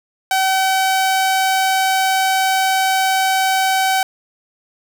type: tone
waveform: sawtooth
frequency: 763 Hz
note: G5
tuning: 47 cents flat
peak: -10 dBFS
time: 0.31-4.03 s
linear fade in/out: 2 ms
effects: none